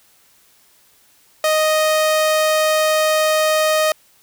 sawtooth tone, 622.3 Hz, D#5, in tune, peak -10 dBFS, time 1.44-3.92 s, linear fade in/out 2 ms, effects white hiss -54 dBFS RMS until 4.22 s

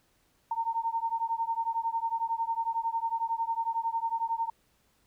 sine beating tone pair, 909 / 920 Hz, A#5 / A#5, -44 / -23 cents, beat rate 11 Hz, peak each -31 dBFS, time 0.51-4.5 s, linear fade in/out 5 ms, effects pink hiss -69 dBFS RMS until 5.06 s

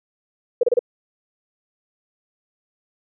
sine tone bursts, 484.9 Hz, B4, 32 cents flat, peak -12 dBFS, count 4, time 0.61-0.792 s, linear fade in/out 5 ms, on 23 ms, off 30 ms, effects none

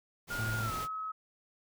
pink noise, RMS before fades -41 dBFS, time 0.27-0.88 s, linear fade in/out 50 ms
sine tone with pitch glide, 1422 to 1281.6 Hz, F6 to E6, +31 to -49 cents, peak -35 dBFS, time 0.3-1.12 s, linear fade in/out 10 ms, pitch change -180 cents, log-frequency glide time 0.59-0.73 s
harmonic tone, 111 Hz, A2, 16 cents sharp, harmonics 1 / 2 / 3 / 5 / 6 / 7 / 8, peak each -34 / -47 / -53 / -59 / -55 / -55 / -57 dBFS, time 0.39-0.7 s, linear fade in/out 0 ms
effects none

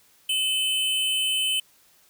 square tone pair together, 2600 / 3040 Hz, E7 / F#7, -24 / +46 cents, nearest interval minor third, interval 270 cents, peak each -32 / -23 dBFS, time 0.29-1.6 s, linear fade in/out 5 ms, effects white hiss -59 dBFS RMS until 2.09 s

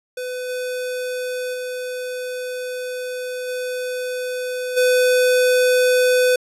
square tone with level steps, 502 Hz, B4, 28 cents sharp, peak -26 / -24 / -26 / -24 / -14 dBFS, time 0.17-6.36 s, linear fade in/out 5 ms, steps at 0.48 / 1.53 / 3.47 / 4.76 s, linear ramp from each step 20 ms, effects resampled to 32000 Hz

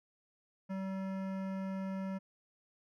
sine tone with hard clipping, 191.6 Hz, G3, 39 cents flat, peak -38 dBFS, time 0.69-2.19 s, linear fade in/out 20 ms, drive 16 dB, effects none

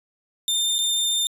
sawtooth tone with dropouts, 3607 Hz, A7, 42 cents sharp, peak -17 dBFS, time 0.48-1.27 s, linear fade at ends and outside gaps 1 ms, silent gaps 0.783-0.788 s, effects resampled to 32000 Hz

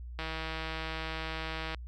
click train, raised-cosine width 0.3 ms, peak -21 dBFS, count 250, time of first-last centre 0.19-1.746 s, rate 160 Hz, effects added 60 Hz sine -40 dBFS peak until 1.87 s

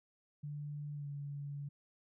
sine tone with pitch glide, 146.83 to 142.9 Hz, D3 to D3, 0 to -47 cents, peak -40 dBFS, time 0.43-1.69 s, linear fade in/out 10 ms, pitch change -47 cents, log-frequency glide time 0.94-1.07 s, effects none

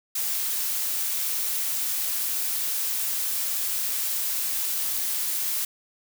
blue noise, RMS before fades -27 dBFS, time 0.15-5.65 s, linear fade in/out 5 ms, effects none

